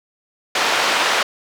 pink band-pass noise, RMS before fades -18 dBFS, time 0.55-1.23 s, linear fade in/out 5 ms, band 690 to 4500 Hz, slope 12 dB/octave, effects none

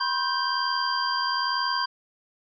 sine tone cluster, 986 / 1067 / 1563 / 3161 / 4766 Hz, B5 / C6 / G6 / G7 / D8, -3 / +34 / -6 / +14 / +25 cents, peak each -30 / -28 / -30 / -36 / -29 dBFS, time 0-1.86 s, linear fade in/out 10 ms, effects none

